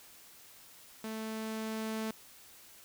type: tone with level ramp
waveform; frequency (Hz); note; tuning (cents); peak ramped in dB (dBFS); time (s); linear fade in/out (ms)
sawtooth; 220; A3; 0; -34 to -30; 1.04-2.11; 2
effects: white hiss -56 dBFS RMS until 2.84 s